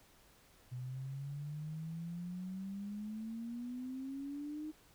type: exponential sweep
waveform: sine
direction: up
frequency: 123.47 to 311.1 Hz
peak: -40 dBFS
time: 0.71-4.72 s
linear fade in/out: 20 ms
effects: pink hiss -65 dBFS RMS until 4.94 s